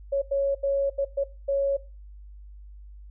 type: tone bursts at uneven times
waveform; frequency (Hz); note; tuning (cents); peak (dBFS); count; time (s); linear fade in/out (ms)
sine; 554.4; C#5; 0; -21; 6; 0.12-0.22 / 0.31-0.55 / 0.63-0.9 / 0.98-1.05 / 1.17-1.24 / 1.48-1.77; 10
effects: noise-tail reverb RT60 0.3 s tail -17 dB re dry + added 50 Hz sine -42 dBFS peak until 3.1 s